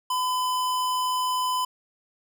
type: tone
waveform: square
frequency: 1009 Hz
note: B5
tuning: 37 cents sharp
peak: -24 dBFS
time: 0.1-1.65 s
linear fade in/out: 5 ms
effects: none